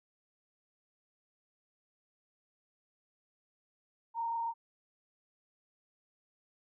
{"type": "tone with frequency modulation", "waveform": "sine", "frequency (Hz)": 924, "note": "A#5", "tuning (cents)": -16, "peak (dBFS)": -32, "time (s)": [4.14, 4.54], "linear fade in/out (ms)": 50, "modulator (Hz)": 27.1, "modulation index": 0.52, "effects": []}